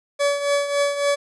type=tone with tremolo; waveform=40% pulse; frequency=570 Hz; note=C#5; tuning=48 cents sharp; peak=-15 dBFS; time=0.19-1.16 s; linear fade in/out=20 ms; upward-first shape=triangle; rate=3.6 Hz; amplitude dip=70%; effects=resampled to 24000 Hz + 9-bit